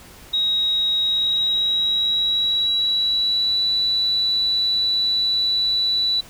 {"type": "tone with pitch glide", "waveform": "sine", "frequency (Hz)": [3800, 3955], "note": ["A#7", "B7"], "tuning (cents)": [33, 2], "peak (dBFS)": -17, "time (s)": [0.33, 6.21], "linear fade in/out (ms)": 10, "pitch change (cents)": 69, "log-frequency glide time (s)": [1.02, 3.64], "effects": ["pink hiss -44 dBFS RMS until 6.29 s"]}